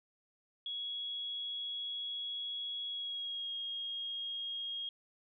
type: tone with pitch glide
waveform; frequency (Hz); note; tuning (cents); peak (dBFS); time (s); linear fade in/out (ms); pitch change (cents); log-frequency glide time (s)
sine; 3338 to 3262; G#7 to G#7; +8 to -32; -37; 0.66-4.89; 2; -40; 2.87-3.53
effects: none